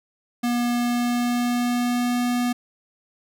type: tone with pitch glide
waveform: square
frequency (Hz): 240.7 to 244.1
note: B3 to B3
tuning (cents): -44 to -20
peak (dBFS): -21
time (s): 0.43-2.53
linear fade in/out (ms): 10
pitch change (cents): +24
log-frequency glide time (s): 0.71-2.19
effects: none